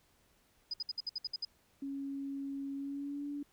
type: tone bursts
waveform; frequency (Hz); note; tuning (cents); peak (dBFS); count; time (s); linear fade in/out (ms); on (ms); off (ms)
sine; 4980; D#8; +1; -34; 9; 0.71-1.45; 5; 28; 61
type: tone with pitch glide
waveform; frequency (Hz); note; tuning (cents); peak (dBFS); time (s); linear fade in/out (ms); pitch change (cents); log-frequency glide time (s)
sine; 276.3 to 287.9; C#4 to D4; -6 to -34; -37; 1.82-3.43; 5; +72; 2.75-3.27
effects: pink hiss -70 dBFS RMS until 3.52 s